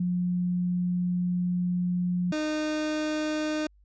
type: tone pair in turn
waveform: sine / 30% pulse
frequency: 178.4 / 306.8 Hz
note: F3 / D#4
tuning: +37 / -24 cents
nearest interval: major sixth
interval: 939 cents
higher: second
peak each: -24 dBFS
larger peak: neither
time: 0-2.32 / 2.32-3.67 s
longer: first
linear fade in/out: 5 ms
effects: added 50 Hz sine -56 dBFS peak until 3.84 s + resampled to 16000 Hz